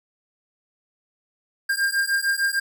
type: beating tone pair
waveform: square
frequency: 1600 / 1606.6 Hz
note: G6 / G6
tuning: +35 / +42 cents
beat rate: 6.6 Hz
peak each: -24 dBFS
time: 1.69-2.6 s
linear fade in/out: 10 ms
effects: none